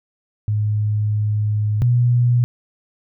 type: tone pair in turn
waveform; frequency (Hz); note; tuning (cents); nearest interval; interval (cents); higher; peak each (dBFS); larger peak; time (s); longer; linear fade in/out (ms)
sine; 105.7 / 121.47; G#2 / B2; +31 / -28; major second; 241; second; -16 / -12; second; 0.48-1.82 / 1.82-2.44; first; 0
effects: none